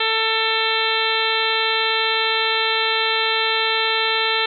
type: harmonic tone with a mistuned harmonic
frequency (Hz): 445.1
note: A4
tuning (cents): +20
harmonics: 1 / 2 / 3 / 4 / 5 / 6 / 7 / 8 / 9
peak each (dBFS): -26 / -26 / -26 / -26 / -26 / -26 / -26 / -26 / -26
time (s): 0-4.46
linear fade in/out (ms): 5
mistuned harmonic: 7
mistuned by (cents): +34
effects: none